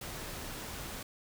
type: noise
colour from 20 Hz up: pink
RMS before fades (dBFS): -42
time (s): 0.01-1.03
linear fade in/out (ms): 5
effects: none